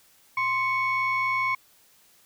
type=tone pair together; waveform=sine; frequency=1046.5 / 2219 Hz; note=C6 / C#7; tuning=0 / +1 cents; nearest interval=octave + minor second; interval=1301 cents; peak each=-24 dBFS; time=0.37-1.55 s; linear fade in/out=5 ms; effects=tanh soft clip ceiling -18 dBFS + white hiss -59 dBFS RMS until 2.25 s